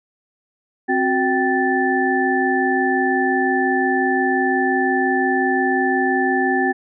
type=tone cluster; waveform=sine; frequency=262.5 / 368.2 / 779 / 1756 Hz; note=C4 / F#4 / G5 / A6; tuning=+6 / -8 / -11 / -4 cents; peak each=-21 dBFS; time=0.88-6.73 s; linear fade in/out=20 ms; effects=none